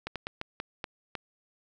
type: slowing click train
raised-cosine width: 0.3 ms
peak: -18 dBFS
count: 7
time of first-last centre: 0.07-1.152 s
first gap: 87 ms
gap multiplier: 1.29
effects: none